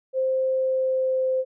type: tone with pitch glide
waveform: sine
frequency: 523.3 to 519.4 Hz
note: C5 to C5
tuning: 0 to -13 cents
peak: -20 dBFS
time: 0.13-1.45 s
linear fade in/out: 50 ms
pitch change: -13 cents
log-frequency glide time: 0.52-1.33 s
effects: none